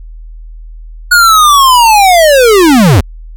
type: linear sweep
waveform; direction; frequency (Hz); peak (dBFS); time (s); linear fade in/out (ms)
square; down; 1461 to 69.3; -3; 1.11-3.01; 10
effects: added 40 Hz sine -25 dBFS peak until 3.36 s